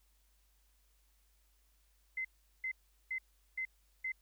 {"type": "tone bursts", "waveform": "sine", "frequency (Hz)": 2059, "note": "C7", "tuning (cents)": -28, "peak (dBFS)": -35, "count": 5, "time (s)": [2.17, 4.12], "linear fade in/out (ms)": 5, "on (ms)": 78, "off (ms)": 390, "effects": ["added 50 Hz sine -69 dBFS peak until 4.21 s", "white hiss -75 dBFS RMS until 4.21 s"]}